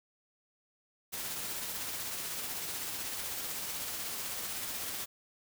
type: noise with tremolo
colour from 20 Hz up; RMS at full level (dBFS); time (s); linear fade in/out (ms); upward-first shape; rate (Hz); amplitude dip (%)
white; -37; 1.12-5.06; 20; triangle; 16; 30
effects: none